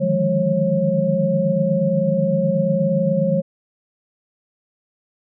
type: tone cluster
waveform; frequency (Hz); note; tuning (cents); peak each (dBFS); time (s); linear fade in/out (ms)
sine; 151.4 / 159.5 / 178.7 / 207.9 / 544; D#3 / D#3 / F3 / G#3 / C#5; -47 / +43 / +40 / +2 / -33; -27 / -24 / -21 / -23 / -19; 0-3.42; 20
effects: none